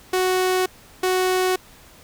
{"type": "tone pair in turn", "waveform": "sawtooth", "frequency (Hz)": [370, 370], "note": ["F#4", "F#4"], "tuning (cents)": [0, 0], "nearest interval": "unison", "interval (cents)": 0, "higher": "neither", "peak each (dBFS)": -14, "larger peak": "neither", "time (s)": [[0.13, 0.66], [1.03, 1.56]], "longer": "neither", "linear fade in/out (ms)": 5, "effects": ["pink hiss -48 dBFS RMS until 2.03 s"]}